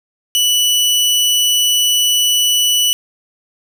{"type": "tone", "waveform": "sawtooth", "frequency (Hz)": 2960, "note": "F#7", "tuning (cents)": 0, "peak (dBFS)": -8, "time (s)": [0.35, 2.93], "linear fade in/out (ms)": 0, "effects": []}